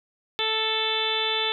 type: harmonic tone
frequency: 440 Hz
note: A4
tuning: in tune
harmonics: 1 / 2 / 3 / 4 / 5 / 6 / 7 / 8 / 9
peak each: -31 / -32 / -35 / -35 / -34 / -33 / -33 / -26 / -36 dBFS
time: 0.39-1.52 s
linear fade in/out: 0 ms
effects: none